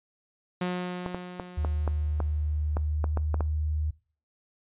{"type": "tone with exponential decay", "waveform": "sawtooth", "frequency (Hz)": 179.8, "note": "F#3", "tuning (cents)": -49, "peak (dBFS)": -22, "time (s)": [0.61, 2.96], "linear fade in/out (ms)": 5, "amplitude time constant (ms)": 510}
{"type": "clicks", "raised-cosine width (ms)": 1, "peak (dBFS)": -17, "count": 11, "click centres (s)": [1.062, 1.146, 1.398, 1.648, 1.877, 2.203, 2.769, 3.042, 3.173, 3.343, 3.407]}
{"type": "tone with pitch glide", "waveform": "sine", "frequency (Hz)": [75.5, 76.47], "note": ["D2", "D#2"], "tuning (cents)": [48, -29], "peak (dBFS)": -25, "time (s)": [1.57, 3.91], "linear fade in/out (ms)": 10, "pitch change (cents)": 23, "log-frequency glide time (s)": [2.8, 3.18]}
{"effects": ["noise-tail reverb RT60 0.4 s tail -22 dB re dry", "resampled to 8000 Hz"]}